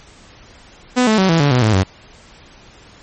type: tone with pitch steps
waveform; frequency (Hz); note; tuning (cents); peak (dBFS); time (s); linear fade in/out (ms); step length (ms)
sawtooth; 250.1 / 217.7 / 189.54 / 165 / 143.64 / 125.05 / 108.86 / 94.77; B3 / A3 / F#3 / E3 / D3 / B2 / A2 / F#2; +22 / -18 / +42 / +2 / -38 / +22 / -18 / +42; -7; 0.96-1.84; 20; 110
effects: pink hiss -44 dBFS RMS until 3.02 s + MP3 32 kbps